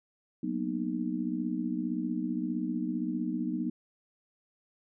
sine chord, B major seventh, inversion second, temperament just, 185.21 / 231.5 / 246.9 / 308.7 Hz, F#3 / A#3 / B3 / D#4, +2 / -12 / 0 / -14 cents, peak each -36 / -37 / -34 / -34 dBFS, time 0.43-3.7 s, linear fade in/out 5 ms, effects none

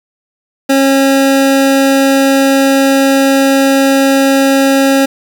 25% pulse tone, 272 Hz, C#4, 33 cents flat, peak -3 dBFS, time 0.69-5.06 s, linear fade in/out 10 ms, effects 7-bit

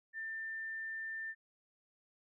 sine tone, 1790 Hz, A6, 29 cents sharp, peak -39 dBFS, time 0.13-1.35 s, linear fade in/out 50 ms, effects none

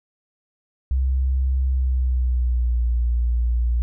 sine tone with pitch glide, 65.41 to 59.29 Hz, C2 to A#1, 0 to +30 cents, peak -17 dBFS, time 0.91-3.82 s, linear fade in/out 0 ms, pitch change -170 cents, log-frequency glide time 1.66-2.84 s, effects none

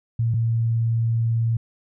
sine tone pair in turn, 115.4 / 114.78 Hz, A#2 / A#2, -17 / -26 cents, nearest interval unison, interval 9 cents, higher first, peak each -18 / -18 dBFS, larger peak neither, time 0.19-0.34 / 0.34-1.57 s, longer second, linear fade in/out 5 ms, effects none

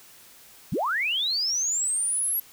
sine linear sweep, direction up, 98 to 11650 Hz, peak -23 dBFS, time 0.72-2.4 s, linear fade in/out 5 ms, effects white hiss -51 dBFS RMS until 2.52 s

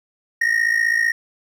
triangle ring-modulated tone, 1864.7 Hz, A#6, in tune, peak -11 dBFS, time 0.41-1.12 s, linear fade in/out 5 ms, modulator 27.8 Hz, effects none

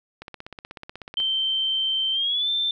click train, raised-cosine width 0.3 ms, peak -21 dBFS, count 17, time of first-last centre 0.22-1.202 s, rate 16.3 Hz
sine tone with pitch glide, 3116 to 3559 Hz, G7 to A7, -11 to +19 cents, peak -21 dBFS, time 1.17-2.71 s, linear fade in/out 2 ms, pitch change +230 cents, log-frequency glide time 2.12-2.49 s
effects none

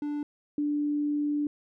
triangle / sine tone pair in turn, 293.7 / 293.7 Hz, D4 / D4, 0 / 0 cents, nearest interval unison, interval 0 cents, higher neither, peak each -27 / -25 dBFS, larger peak second, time 0.02-0.23 / 0.58-1.47 s, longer second, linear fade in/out 2 ms, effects none

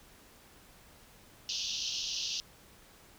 white band-pass noise, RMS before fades -36 dBFS, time 1.49-2.4 s, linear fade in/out 0 ms, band 2700 to 6200 Hz, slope 96 dB/octave, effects pink hiss -58 dBFS RMS until 3.18 s

